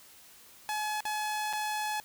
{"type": "tone with dropouts", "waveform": "sawtooth", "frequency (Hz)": 850, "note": "G#5", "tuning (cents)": 40, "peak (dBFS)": -27, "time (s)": [0.69, 2], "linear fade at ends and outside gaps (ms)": 0, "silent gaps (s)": [[1.005, 1.053], [1.529, 1.534]], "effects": ["white hiss -55 dBFS RMS until 2.04 s"]}